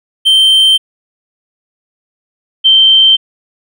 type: tone pair in turn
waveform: triangle / sine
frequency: 3123 / 3123 Hz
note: G7 / G7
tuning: -7 / -7 cents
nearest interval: unison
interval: 0 cents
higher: neither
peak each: -3 dBFS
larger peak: neither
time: 0.25-0.78 / 2.64-3.17 s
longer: neither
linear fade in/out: 20 ms
effects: none